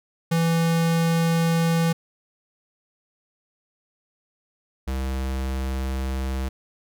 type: tone pair in turn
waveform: square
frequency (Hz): 165.9 / 65.84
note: E3 / C2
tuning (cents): +11 / +11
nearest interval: octave + major third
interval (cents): 1600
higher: first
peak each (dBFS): -19 / -25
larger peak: first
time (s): 0.31-1.93 / 4.87-6.49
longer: neither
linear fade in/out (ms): 10
effects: none